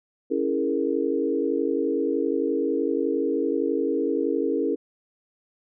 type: chord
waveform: sine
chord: A# half-diminished seventh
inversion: first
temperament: equal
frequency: 277.2 / 329.6 / 415.3 / 466.2 Hz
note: C#4 / E4 / G#4 / A#4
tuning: 0 / 0 / 0 / 0 cents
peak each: -27 dBFS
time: 0.3-4.76 s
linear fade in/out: 20 ms
effects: none